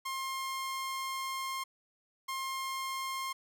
sawtooth tone pair in turn, 1064 / 1064 Hz, C6 / C6, +29 / +29 cents, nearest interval unison, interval 0 cents, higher neither, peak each -31 / -31 dBFS, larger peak neither, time 0.05-1.64 / 2.28-3.33 s, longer first, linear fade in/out 10 ms, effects none

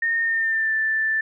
sine tone with pitch glide, 1835 to 1765.3 Hz, A#6 to A6, -28 to +5 cents, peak -19 dBFS, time 0.02-1.21 s, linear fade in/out 5 ms, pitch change -67 cents, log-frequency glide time 0.22-0.74 s, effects none

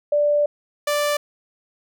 sine / sawtooth tone pair in turn, 587.3 / 587.3 Hz, D5 / D5, 0 / 0 cents, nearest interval unison, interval 0 cents, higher neither, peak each -15 dBFS, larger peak neither, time 0.12-0.46 / 0.87-1.17 s, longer first, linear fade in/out 5 ms, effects none

